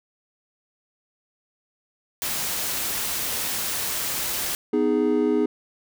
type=noise; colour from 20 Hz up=white; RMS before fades=-27 dBFS; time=2.22-4.55 s; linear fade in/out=0 ms
type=chord; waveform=triangle; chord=G# minor; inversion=first; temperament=just; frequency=249.2 / 311.5 / 415.3 Hz; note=B3 / D#4 / G#4; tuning=+16 / +2 / 0 cents; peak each=-22 / -21 / -20 dBFS; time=4.73-5.46 s; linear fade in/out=5 ms
effects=none